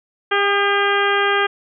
harmonic tone with a mistuned harmonic, 401.4 Hz, G4, 41 cents sharp, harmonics 1 / 2 / 3 / 4 / 5 / 6 / 7 / 8, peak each -20 / -23 / -21 / -20 / -25 / -28 / -29 / -27 dBFS, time 0.31-1.47 s, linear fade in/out 10 ms, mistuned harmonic 3, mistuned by +27 cents, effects none

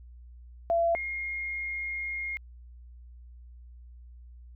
sine tone pair in turn, 676 / 2138 Hz, E5 / C7, +43 / +37 cents, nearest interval octave + minor sixth, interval 1994 cents, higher second, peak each -22 / -31 dBFS, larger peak first, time 0.7-0.95 / 0.95-2.37 s, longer second, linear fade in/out 0 ms, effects added 60 Hz sine -46 dBFS peak until 4.55 s

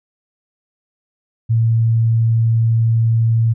sine tone, 114 Hz, A#2, 38 cents flat, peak -11 dBFS, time 1.49-3.54 s, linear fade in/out 20 ms, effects none

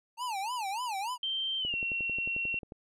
square tone with vibrato, 880 Hz, A5, in tune, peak -33 dBFS, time 0.17-1.18 s, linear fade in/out 50 ms, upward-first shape sine, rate 3.4 Hz, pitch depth 240 cents each way
sine tone with pitch glide, 3136 to 2730 Hz, G7 to F7, 0 to -40 cents, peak -30 dBFS, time 1.23-2.59 s, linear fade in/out 2 ms, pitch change -240 cents, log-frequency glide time 1.59-1.75 s
click train, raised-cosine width 2 ms, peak -30 dBFS, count 13, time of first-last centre 1.65-2.721 s, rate 11.2 Hz
effects low-pass 12000 Hz 12 dB/octave

